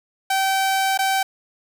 sawtooth tone with dropouts, 772 Hz, G5, 27 cents flat, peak -14 dBFS, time 0.3-1.23 s, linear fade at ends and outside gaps 5 ms, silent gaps 0.976-0.989 s, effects none

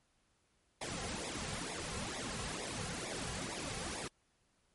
pink noise with flanger, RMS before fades -41 dBFS, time 0.81-4.08 s, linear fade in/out 5 ms, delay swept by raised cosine 0.66 to 3.36 ms, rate 2.2 Hz, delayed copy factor -0.8, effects pink hiss -75 dBFS RMS until 4.74 s + MP3 48 kbps

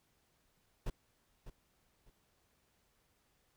brown noise with echo, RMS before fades -36 dBFS, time 0.86-0.9 s, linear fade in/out 5 ms, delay 600 ms, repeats 2, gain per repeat -12 dB, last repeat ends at 2.1 s, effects pink hiss -75 dBFS RMS until 3.56 s

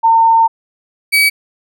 sine / 35% pulse tone pair in turn, 908 / 2279 Hz, A#5 / C#7, -46 / +47 cents, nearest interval octave + major third, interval 1593 cents, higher second, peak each -6 dBFS, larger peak neither, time 0.03-0.48 / 1.12-1.3 s, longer first, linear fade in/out 20 ms, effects none

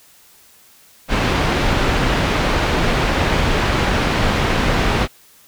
pink low-pass noise, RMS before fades -17 dBFS, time 1.08-5.08 s, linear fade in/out 50 ms, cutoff 3200 Hz, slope 12 dB/octave, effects white hiss -49 dBFS RMS until 5.47 s

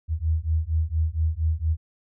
sine beating tone pair, 77.78 / 82.08 Hz, D#2 / E2, 0 / -7 cents, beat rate 4.3 Hz, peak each -24 dBFS, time 0.08-1.77 s, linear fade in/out 50 ms, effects none

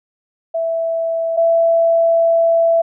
sine tone pair in turn, 660 / 665.7 Hz, E5 / E5, +2 / +17 cents, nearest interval unison, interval 15 cents, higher second, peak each -16 / -10 dBFS, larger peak second, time 0.54-1.37 / 1.37-2.82 s, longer second, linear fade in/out 10 ms, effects none

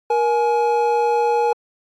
triangle tone pair together, 472.6 / 842 Hz, A#4 / G#5, +24 / +24 cents, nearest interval minor seventh, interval 1000 cents, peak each -16 dBFS, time 0.1-1.53 s, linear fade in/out 5 ms, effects AAC 64 kbps

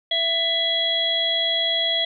harmonic tone, 664 Hz, E5, 12 cents sharp, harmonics 1 / 3 / 5 / 6, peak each -28 / -29 / -20 / -32 dBFS, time 0.11-2.05 s, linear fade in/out 5 ms, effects none

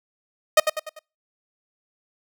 sawtooth tone with echo, 620 Hz, D#5, 6 cents flat, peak -7 dBFS, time 0.57-0.6 s, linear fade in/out 5 ms, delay 98 ms, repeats 4, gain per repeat -7 dB, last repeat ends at 0.992 s, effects noise-tail reverb RT60 0.3 s tail -25 dB re dry

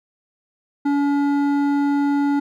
sine tone with hard clipping, 284.6 Hz, C#4, 46 cents sharp, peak -18 dBFS, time 0.85-2.4 s, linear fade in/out 10 ms, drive 10 dB, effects none

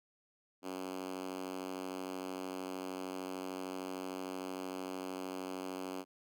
5% pulse tone with high-pass filter, 93.2 Hz, F#2, 13 cents sharp, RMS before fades -42 dBFS, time 0.62-6.05 s, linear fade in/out 50 ms, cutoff 270 Hz, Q 2.6, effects none

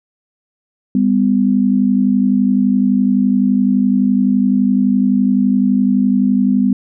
sine tone pair together, 200.1 / 251.9 Hz, G3 / B3, +36 / +34 cents, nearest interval major third, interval 398 cents, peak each -13 dBFS, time 0.95-6.73 s, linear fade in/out 2 ms, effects none

